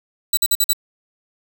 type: tone bursts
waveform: 10% pulse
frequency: 3951 Hz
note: B7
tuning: in tune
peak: -6 dBFS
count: 5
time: 0.33-0.732 s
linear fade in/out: 5 ms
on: 42 ms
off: 48 ms
effects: 7-bit